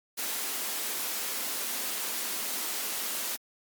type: high-pass noise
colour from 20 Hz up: white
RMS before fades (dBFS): -33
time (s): 0.17-3.37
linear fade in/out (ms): 20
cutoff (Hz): 200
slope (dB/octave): 48
effects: Opus 48 kbps